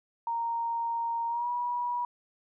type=tone with pitch glide; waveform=sine; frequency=929 to 969 Hz; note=A#5 to B5; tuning=-6 to -33 cents; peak=-28 dBFS; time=0.27-2.05 s; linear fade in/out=2 ms; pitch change=+73 cents; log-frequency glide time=1.28-1.49 s; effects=none